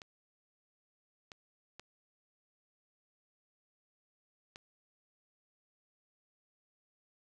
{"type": "clicks", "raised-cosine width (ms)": 0.2, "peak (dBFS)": -30, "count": 4, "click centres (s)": [0.018, 1.318, 1.796, 4.559], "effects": []}